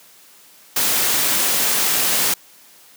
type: noise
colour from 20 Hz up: white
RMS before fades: -18 dBFS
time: 0.76-2.34 s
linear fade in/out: 5 ms
effects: white hiss -48 dBFS RMS until 2.96 s + high-pass 150 Hz 12 dB/octave